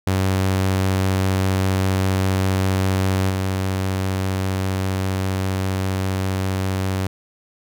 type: tone with level steps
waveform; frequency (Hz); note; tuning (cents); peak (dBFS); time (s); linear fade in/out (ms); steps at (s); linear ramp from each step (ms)
sawtooth; 95; F#2; +46; -13 / -16; 0.07-7.07; 0; 3.29; 20
effects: none